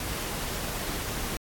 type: noise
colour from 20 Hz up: pink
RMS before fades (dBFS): -33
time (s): 0-1.37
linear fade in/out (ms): 2
effects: AAC 64 kbps